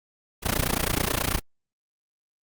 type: noise with amplitude modulation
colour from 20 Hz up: pink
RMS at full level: -21 dBFS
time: 0.42-1.41 s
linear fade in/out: 50 ms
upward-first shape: sine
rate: 29.3 Hz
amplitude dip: 95%
effects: Opus 48 kbps